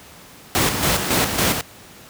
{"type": "noise with tremolo", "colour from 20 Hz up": "pink", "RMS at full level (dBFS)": -17, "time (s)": [0.55, 1.61], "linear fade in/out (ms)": 0, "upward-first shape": "square", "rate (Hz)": 3.6, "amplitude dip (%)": 50, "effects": ["pink hiss -43 dBFS RMS until 2.09 s", "high-pass 80 Hz 12 dB/octave"]}